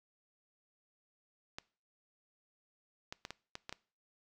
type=clicks; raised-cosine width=0.2 ms; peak=-24 dBFS; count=7; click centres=1.585 / 3.125 / 3.251 / 3.306 / 3.554 / 3.694 / 3.726 s; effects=noise-tail reverb RT60 0.4 s tail -22 dB re dry